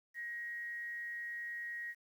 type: tone with amplitude modulation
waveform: sine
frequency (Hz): 1889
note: A#6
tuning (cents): +22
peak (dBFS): -38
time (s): 0.14-1.95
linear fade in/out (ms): 50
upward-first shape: sine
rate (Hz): 246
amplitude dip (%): 35
effects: 11-bit